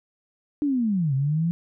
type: linear two-way sweep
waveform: sine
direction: down then up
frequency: 300.7 to 130.81 to 173 Hz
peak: -20 dBFS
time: 0.62-1.51 s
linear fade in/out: 0 ms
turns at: 1.14 s
effects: none

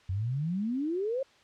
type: exponential sweep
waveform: sine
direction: up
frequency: 88.8 to 554.4 Hz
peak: -28 dBFS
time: 0.09-1.23 s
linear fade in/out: 5 ms
effects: white hiss -60 dBFS RMS until 1.43 s + low-pass 4000 Hz 12 dB/octave

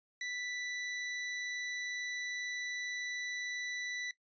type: tone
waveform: sawtooth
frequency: 1975.5 Hz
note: B6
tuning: in tune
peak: -34 dBFS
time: 0.21-4.11 s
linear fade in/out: 2 ms
effects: noise-tail reverb RT60 0.1 s tail -17 dB re dry + resampled to 16000 Hz

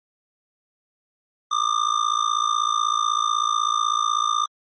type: tone with amplitude modulation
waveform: square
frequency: 1200 Hz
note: D6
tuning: 37 cents sharp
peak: -16 dBFS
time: 1.51-4.46 s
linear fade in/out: 10 ms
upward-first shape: sine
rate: 56.1 Hz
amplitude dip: 90%
effects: MP3 32 kbps

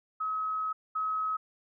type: tone pair in turn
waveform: sine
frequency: 1278 / 1278 Hz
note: D#6 / D#6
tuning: +46 / +46 cents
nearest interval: unison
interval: 0 cents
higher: neither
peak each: -29 / -28 dBFS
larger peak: second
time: 0.2-0.73 / 0.95-1.37 s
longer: first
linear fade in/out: 10 ms
effects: none

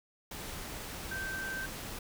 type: tone in noise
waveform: sine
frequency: 1557 Hz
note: G6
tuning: 12 cents flat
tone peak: -36 dBFS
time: 1.11-1.66 s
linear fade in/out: 5 ms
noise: pink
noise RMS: -42 dBFS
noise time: 0.31-1.99 s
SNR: +3 dB
effects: none

